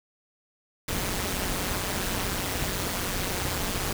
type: noise with amplitude modulation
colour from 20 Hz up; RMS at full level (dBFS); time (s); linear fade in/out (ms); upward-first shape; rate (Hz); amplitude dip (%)
pink; -26; 0.88-3.93; 5; sine; 187; 75
effects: none